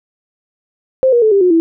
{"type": "tone with pitch steps", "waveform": "sine", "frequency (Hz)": [523.3, 477.1, 435, 396.6, 361.6, 329.7], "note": ["C5", "A#4", "A4", "G4", "F#4", "E4"], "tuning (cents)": [0, 40, -20, 20, -40, 0], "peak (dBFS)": -7, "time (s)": [1.03, 1.6], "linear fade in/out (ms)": 0, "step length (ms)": 95, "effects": []}